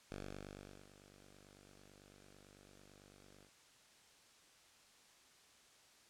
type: tone with ADSR envelope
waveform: 5% pulse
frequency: 49 Hz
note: G1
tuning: in tune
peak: -34 dBFS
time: 0.1-3.51 s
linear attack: 19 ms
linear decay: 750 ms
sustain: -17 dB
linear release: 87 ms
effects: white hiss -66 dBFS RMS until 6.09 s + low-pass 8000 Hz 12 dB/octave